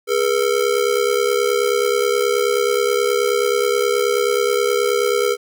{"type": "ring-modulated tone", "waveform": "square", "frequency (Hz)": 447.2, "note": "A4", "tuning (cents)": 28, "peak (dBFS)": -13, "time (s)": [0.07, 5.37], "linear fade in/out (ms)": 50, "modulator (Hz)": 34.7, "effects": []}